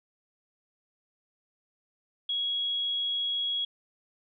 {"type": "tone", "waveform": "sine", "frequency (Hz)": 3322, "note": "G#7", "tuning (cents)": 0, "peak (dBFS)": -27, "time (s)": [2.29, 3.65], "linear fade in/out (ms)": 5, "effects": []}